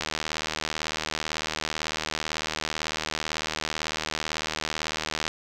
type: click train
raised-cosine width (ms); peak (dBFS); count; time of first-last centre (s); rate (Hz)
0.2; -10; 412; 0.01-5.279; 78
effects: none